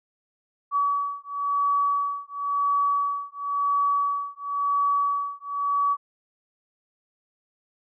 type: beating tone pair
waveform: sine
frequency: 1138 / 1138.96 Hz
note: C#6 / C#6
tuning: +45 / +47 cents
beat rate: 0.96 Hz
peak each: -25 dBFS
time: 0.71-5.97 s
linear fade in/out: 50 ms
effects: none